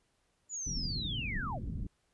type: linear sweep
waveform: sine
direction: down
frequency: 7070 to 440 Hz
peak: -36 dBFS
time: 0.49-1.6 s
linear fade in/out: 50 ms
type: low-pass noise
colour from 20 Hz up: pink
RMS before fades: -38 dBFS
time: 0.66-1.87 s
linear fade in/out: 5 ms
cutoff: 250 Hz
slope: 24 dB/octave
effects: pink hiss -75 dBFS RMS until 2.13 s + resampled to 24000 Hz